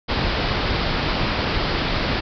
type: low-pass noise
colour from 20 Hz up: pink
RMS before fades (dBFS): -22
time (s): 0.08-2.21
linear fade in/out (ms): 20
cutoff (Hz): 5100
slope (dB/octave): 96
effects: none